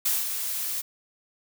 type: noise with ADSR envelope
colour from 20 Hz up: blue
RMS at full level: -23 dBFS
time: 0.05-0.82 s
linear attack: 10 ms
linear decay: 190 ms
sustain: -7 dB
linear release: 17 ms
effects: none